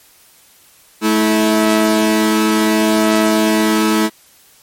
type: tone pair together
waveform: sawtooth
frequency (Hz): 216.9 / 325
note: A3 / E4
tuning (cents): -25 / -24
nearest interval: perfect fifth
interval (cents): 701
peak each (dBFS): -10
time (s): 1.01-4.1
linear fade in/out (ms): 50
effects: white hiss -48 dBFS RMS until 4.62 s + MP3 64 kbps